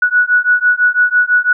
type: beating tone pair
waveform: sine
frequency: 1467 / 1473 Hz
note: F#6 / F#6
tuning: -15 / -8 cents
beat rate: 6 Hz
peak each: -12 dBFS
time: 0.02-1.53 s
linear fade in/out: 5 ms
effects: none